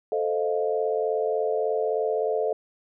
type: chord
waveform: sine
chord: F dominant seventh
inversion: first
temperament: equal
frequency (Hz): 440 / 523.3 / 622.3 / 698.5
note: A4 / C5 / Eb5 / F5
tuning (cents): 0 / 0 / 0 / 0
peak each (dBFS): -25 / -30 / -29 / -31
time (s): 0.12-2.53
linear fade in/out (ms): 2
effects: none